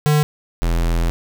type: tone pair in turn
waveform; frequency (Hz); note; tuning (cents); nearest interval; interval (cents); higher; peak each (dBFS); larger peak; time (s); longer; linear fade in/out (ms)
square; 150 / 42.09; D3 / E1; +37 / +37; octave + minor seventh; 2200; first; -13 / -16; first; 0.06-0.23 / 0.62-1.1; second; 0
effects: none